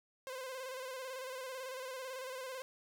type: tone with vibrato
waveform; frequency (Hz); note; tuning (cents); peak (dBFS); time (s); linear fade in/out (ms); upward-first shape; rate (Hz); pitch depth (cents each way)
sawtooth; 519; C5; -14; -38; 0.27-2.62; 0; square; 18; 42
effects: none